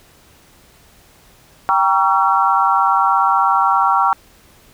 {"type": "chord", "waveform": "sine", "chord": "G diminished seventh", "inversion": "none", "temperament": "just", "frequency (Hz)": [784, 940.8, 1128.9, 1354.7], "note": ["G5", "Bb5", "Db6", "Fb6"], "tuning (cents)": [0, 16, 31, 47], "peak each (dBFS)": -17, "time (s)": [1.69, 4.13], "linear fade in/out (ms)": 0, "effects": ["pink hiss -49 dBFS RMS until 4.73 s"]}